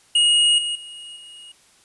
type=tone with level steps; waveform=square; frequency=2875 Hz; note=F7; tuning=50 cents sharp; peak=-14 / -23 / -36 / -40 dBFS; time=0.15-1.52 s; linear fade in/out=5 ms; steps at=0.58 / 0.75 / 1.16 s; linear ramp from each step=5 ms; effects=white hiss -55 dBFS RMS until 1.84 s + resampled to 24000 Hz